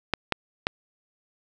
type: clicks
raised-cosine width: 0.3 ms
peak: -6 dBFS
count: 3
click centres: 0.137 / 0.323 / 0.669 s
effects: none